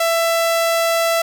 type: tone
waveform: sawtooth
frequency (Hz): 666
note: E5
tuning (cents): +18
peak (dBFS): -11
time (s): 0-1.22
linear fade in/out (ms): 5
effects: none